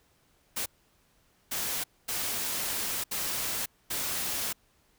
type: noise bursts at uneven times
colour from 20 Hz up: white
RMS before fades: -32 dBFS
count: 5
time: 0.56-0.66 / 1.51-1.84 / 2.08-3.04 / 3.11-3.66 / 3.9-4.53 s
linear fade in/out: 10 ms
effects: pink hiss -67 dBFS RMS until 4.98 s